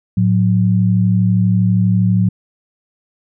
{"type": "tone pair together", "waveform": "sine", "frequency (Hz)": [110, 182.45], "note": ["A2", "F#3"], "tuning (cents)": [0, -24], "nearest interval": "major sixth", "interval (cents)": 876, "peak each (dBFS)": -13, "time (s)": [0.17, 2.29], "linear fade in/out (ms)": 5, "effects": []}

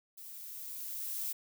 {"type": "noise with level ramp", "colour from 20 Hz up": "violet", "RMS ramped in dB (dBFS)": [-49, -36], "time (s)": [0.17, 1.33], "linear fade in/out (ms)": 10, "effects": []}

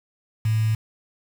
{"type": "tone with quantisation", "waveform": "sine", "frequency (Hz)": 110, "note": "A2", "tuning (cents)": 0, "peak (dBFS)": -18, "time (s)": [0.45, 0.75], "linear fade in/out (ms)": 5, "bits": 6, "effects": []}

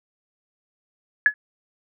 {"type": "tone with exponential decay", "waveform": "sine", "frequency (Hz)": 1700, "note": "G#6", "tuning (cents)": 40, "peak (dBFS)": -7, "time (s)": [1.26, 1.34], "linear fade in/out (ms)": 1, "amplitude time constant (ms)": 17, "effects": []}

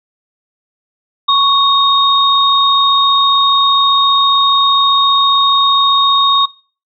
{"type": "tone pair together", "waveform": "sine", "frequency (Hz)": [1109, 3722], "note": ["C#6", "A#7"], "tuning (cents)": [0, -3], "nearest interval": "octave + major sixth", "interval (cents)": 2097, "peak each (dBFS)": -10, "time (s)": [1.28, 6.46], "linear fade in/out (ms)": 10, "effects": ["noise-tail reverb RT60 0.4 s tail -22 dB re dry"]}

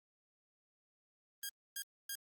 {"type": "tone bursts", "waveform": "5% pulse", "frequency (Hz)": 1621, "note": "G#6", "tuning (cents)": -42, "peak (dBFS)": -29, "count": 3, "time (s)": [1.43, 2.153], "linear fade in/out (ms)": 2, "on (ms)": 61, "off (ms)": 270, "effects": ["Opus 32 kbps"]}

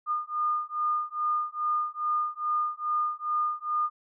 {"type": "beating tone pair", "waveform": "sine", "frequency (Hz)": [1216, 1218.4], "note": ["D#6", "D#6"], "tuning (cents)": [-40, -37], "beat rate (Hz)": 2.4, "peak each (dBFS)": [-29, -29], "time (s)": [0.06, 3.9], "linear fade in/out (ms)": 50, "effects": []}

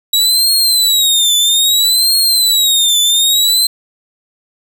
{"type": "tone with vibrato", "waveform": "sawtooth", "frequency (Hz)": 3867, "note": "B7", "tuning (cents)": -37, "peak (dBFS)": -6, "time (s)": [0.13, 3.67], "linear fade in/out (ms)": 5, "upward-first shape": "triangle", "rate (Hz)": 0.61, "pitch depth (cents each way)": 180, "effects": []}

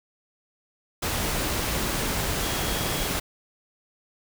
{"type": "tone in noise", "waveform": "sine", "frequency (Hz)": 3300, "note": "G#7", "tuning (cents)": -12, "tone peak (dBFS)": -38, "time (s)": [2.42, 3.07], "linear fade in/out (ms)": 10, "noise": "pink", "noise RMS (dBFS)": -27, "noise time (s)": [1.02, 3.2], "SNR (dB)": -14, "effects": []}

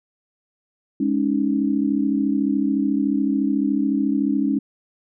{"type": "chord", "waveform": "sine", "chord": "Ab suspended fourth", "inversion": "none", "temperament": "equal", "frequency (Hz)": [207.7, 277.2, 311.1], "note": ["Ab3", "Db4", "Eb4"], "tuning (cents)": [0, 0, 0], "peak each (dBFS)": [-23, -20, -24], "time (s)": [1, 4.59], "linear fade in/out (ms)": 5, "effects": []}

